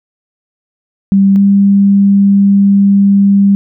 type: tone pair in turn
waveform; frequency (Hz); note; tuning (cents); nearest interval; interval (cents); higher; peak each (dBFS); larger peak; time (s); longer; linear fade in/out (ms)
sine; 196 / 198.85; G3 / G3; 0 / +25; unison; 25; second; -4; neither; 1.12-1.36 / 1.36-3.55; second; 0
effects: none